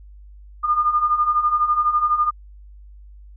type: beating tone pair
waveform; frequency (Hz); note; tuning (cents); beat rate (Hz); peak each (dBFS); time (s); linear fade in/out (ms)
sine; 1205 / 1217; D6 / D#6; +44 / -39; 12; -22 / -17; 0.63-2.31; 20
effects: added 50 Hz sine -40 dBFS peak until 3.36 s